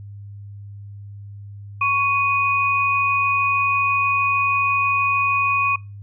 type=tone pair together; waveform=sine; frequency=1108.7 / 2485 Hz; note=C#6 / D#7; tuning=0 / -3 cents; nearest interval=octave + major second; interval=1397 cents; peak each=-19 dBFS; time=1.81-5.76 s; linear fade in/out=5 ms; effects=noise-tail reverb RT60 0.3 s tail -25 dB re dry + added 101 Hz sine -34 dBFS peak until 6.02 s